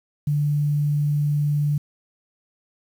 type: tone with quantisation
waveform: sine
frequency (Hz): 146.83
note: D3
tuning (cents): 0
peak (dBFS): -18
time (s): 0.27-1.78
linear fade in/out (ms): 5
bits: 8
effects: none